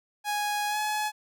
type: tone with pitch glide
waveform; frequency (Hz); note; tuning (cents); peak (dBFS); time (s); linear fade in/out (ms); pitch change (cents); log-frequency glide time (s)
sawtooth; 830 to 847.9; G#5 to G#5; -1 to +36; -23; 0.24-1.12; 50; +37; 0.68-0.78
effects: none